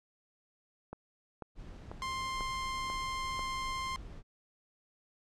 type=click train; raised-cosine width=1 ms; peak=-28 dBFS; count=6; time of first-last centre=0.93-3.393 s; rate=2.03 Hz
type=noise; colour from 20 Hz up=brown; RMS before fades=-46 dBFS; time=1.55-4.23 s; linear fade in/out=50 ms
type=tone; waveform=sawtooth; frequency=1052 Hz; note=C6; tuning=9 cents sharp; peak=-31 dBFS; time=2.02-3.96 s; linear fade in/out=0 ms
effects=low-pass 7000 Hz 12 dB/octave